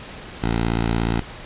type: tone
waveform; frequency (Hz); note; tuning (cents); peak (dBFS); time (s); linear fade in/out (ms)
10% pulse; 57; A#1; -38; -11; 0.42-1.21; 10
effects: pink hiss -37 dBFS RMS until 1.45 s + resampled to 8000 Hz